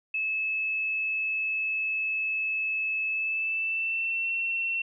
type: tone with pitch glide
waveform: sine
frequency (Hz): 2600 to 2709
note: E7 to E7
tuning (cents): -24 to +47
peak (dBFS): -26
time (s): 0.14-4.82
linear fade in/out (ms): 5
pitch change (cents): +71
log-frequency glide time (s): 3.07-4.3
effects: none